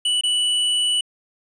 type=tone with dropouts; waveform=square; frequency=2960 Hz; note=F#7; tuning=in tune; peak=-18 dBFS; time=0.05-1.01 s; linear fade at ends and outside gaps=5 ms; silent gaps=0.211-0.235 s; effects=resampled to 22050 Hz